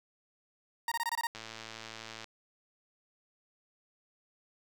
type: tone bursts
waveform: 30% pulse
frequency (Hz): 932.3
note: A#5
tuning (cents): 0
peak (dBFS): -28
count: 7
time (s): 0.88-1.27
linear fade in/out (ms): 2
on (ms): 36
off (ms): 23
type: click train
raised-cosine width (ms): 0.2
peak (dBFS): -26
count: 101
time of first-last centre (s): 1.35-2.243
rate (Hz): 112
effects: none